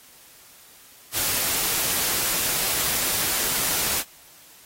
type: noise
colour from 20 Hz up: white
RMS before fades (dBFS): -24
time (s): 1.12-4.04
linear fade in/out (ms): 50
effects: white hiss -50 dBFS RMS until 4.65 s + AAC 48 kbps